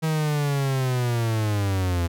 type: linear sweep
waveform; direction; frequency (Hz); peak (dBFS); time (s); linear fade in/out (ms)
45% pulse; down; 160.4 to 83.7; -21; 0.02-2.08; 20
effects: none